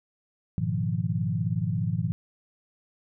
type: chord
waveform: sine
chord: F half-diminished seventh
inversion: first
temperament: equal with one note detuned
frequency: 103.83 / 120.79 / 155.56 / 174.61 Hz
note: Ab2 / Cb3 / Eb3 / F3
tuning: 0 / -38 / 0 / 0 cents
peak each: -30 dBFS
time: 0.58-2.12 s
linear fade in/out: 0 ms
effects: none